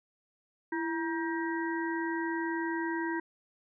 harmonic tone with a mistuned harmonic, 316.8 Hz, D#4, 31 cents sharp, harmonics 1 / 3 / 5 / 6, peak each -32 / -37 / -39 / -40 dBFS, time 0.72-3.2 s, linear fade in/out 5 ms, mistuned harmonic 1, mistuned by +85 cents, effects none

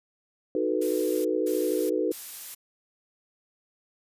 sine chord, B dominant seventh, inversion first, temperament equal, 311.1 / 370 / 440 / 493.9 Hz, D#4 / F#4 / A4 / B4, 0 / 0 / 0 / 0 cents, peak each -29 dBFS, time 0.55-2.12 s, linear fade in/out 2 ms
blue noise bursts, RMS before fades -38 dBFS, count 3, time 0.81-2.55 s, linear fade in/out 10 ms, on 440 ms, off 210 ms
effects resampled to 32000 Hz

